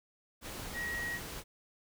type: tone in noise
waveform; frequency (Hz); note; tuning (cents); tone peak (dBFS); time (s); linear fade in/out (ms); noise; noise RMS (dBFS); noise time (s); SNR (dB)
sine; 1900; A#6; +33; -35; 0.73-1.2; 50; pink; -43; 0.41-1.44; +5
effects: none